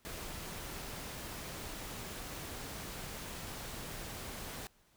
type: noise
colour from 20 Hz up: pink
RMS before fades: -44 dBFS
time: 0.05-4.67 s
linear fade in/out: 0 ms
effects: pink hiss -69 dBFS RMS until 4.96 s